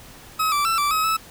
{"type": "tone with pitch steps", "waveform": "40% pulse", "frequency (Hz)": [1277, 1166, 1335, 1166, 1275, 1304], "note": ["D#6", "D6", "E6", "D6", "D#6", "E6"], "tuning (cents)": [45, -13, 22, -13, 42, -19], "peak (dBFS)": -18, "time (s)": [0.39, 1.17], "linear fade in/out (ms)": 10, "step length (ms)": 130, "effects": ["pink hiss -44 dBFS RMS until 1.3 s"]}